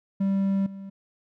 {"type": "tone with level steps", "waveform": "triangle", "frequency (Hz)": 195.3, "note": "G3", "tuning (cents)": -6, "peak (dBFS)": [-19, -34], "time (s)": [0.2, 0.9], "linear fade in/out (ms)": 10, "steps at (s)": 0.66, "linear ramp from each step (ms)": 5, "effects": []}